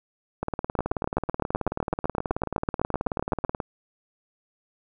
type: two click trains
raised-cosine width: 1 ms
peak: -13 / -10 dBFS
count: 60 / 22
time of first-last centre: 0.43-3.602 / 0.79-3.448 s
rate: 18.6 / 7.9 Hz
effects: none